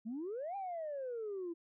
sine exponential two-way sweep, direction up then down, 210 to 810 to 329.7 Hz, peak -37 dBFS, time 0.05-1.54 s, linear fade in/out 20 ms, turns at 0.56 s, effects tanh soft clip ceiling -35 dBFS

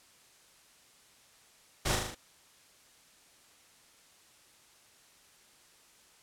pink noise with echo, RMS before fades -30 dBFS, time 1.85-1.96 s, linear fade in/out 10 ms, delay 38 ms, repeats 5, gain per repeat -3 dB, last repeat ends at 2.15 s, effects white hiss -61 dBFS RMS until 6.22 s + low-pass 10000 Hz 12 dB/octave

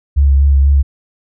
sine tone with vibrato, 69.5 Hz, C#2, 5 cents sharp, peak -6 dBFS, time 0.16-0.83 s, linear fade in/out 20 ms, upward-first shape sine, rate 4.1 Hz, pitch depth 28 cents each way, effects none

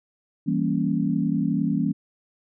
sine chord, E diminished seventh, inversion none, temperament equal, 164.81 / 196 / 233.1 / 277.2 Hz, E3 / G3 / Bb3 / Db4, 0 / 0 / 0 / 0 cents, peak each -26 dBFS, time 0.46-1.93 s, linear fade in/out 20 ms, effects none

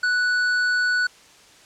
triangle tone with hard clipping, 1480 Hz, F#6, in tune, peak -20 dBFS, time 0.03-1.07 s, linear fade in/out 5 ms, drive 12 dB, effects white hiss -50 dBFS RMS until 1.65 s + low-pass 7000 Hz 12 dB/octave

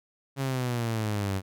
sawtooth exponential sweep, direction down, 138.59 to 94.2 Hz, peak -23 dBFS, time 0.36-1.42 s, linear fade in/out 50 ms, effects none

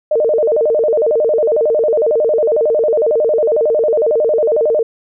sine tone with vibrato, 526 Hz, C5, 9 cents sharp, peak -10 dBFS, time 0.11-4.83 s, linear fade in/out 5 ms, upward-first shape square, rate 11 Hz, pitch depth 250 cents each way, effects none

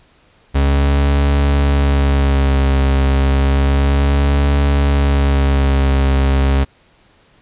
40% pulse tone with vibrato, 69.3 Hz, C#2, in tune, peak -10 dBFS, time 0.54-6.65 s, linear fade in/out 20 ms, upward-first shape sine, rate 0.31 Hz, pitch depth 34 cents each way, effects pink hiss -52 dBFS RMS until 7.41 s + resampled to 8000 Hz

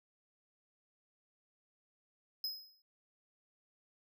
square tone with exponential decay, 5090 Hz, D#8, 39 cents sharp, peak -34 dBFS, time 2.44-2.82 s, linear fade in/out 2 ms, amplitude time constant 82 ms, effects none

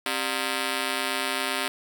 5% pulse ring-modulated tone, 329.6 Hz, E4, in tune, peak -11 dBFS, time 0.06-1.68 s, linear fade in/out 0 ms, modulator 63.9 Hz, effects none

